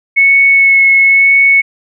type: tone with vibrato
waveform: sine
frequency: 2200 Hz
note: C#7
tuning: 14 cents flat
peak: -4 dBFS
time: 0.16-1.62 s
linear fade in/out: 20 ms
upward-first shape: sine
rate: 1 Hz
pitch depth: 12 cents each way
effects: none